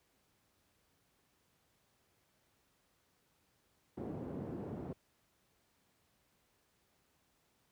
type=band-pass noise; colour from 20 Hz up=pink; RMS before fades=-43 dBFS; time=3.97-4.93 s; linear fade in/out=5 ms; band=130 to 420 Hz; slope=12 dB/octave; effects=pink hiss -75 dBFS RMS until 7.71 s + high-pass 60 Hz 12 dB/octave